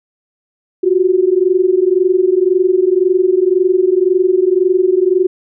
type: tone pair together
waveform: sine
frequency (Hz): 358.1 / 380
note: F4 / F#4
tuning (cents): +43 / +46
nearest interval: minor second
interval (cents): 103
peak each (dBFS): -12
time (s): 0.83-5.27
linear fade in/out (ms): 10
effects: none